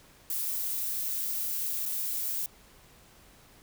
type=noise with dropouts; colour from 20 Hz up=violet; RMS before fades=-32 dBFS; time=0.3-2.46 s; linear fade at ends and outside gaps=1 ms; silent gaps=1.855-1.86 s; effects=pink hiss -57 dBFS RMS until 3.62 s